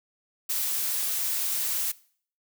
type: noise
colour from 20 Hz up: blue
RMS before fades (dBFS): -28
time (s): 0.49-1.92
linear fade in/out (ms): 10
effects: noise-tail reverb RT60 0.5 s tail -20 dB re dry